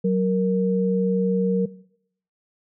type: tone pair together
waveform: sine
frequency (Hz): 187 / 466.1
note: F#3 / A#4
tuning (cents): +19 / 0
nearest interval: octave + major third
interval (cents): 1581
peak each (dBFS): -19 / -22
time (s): 0.04-1.66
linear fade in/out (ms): 10
effects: noise-tail reverb RT60 0.7 s tail -20 dB re dry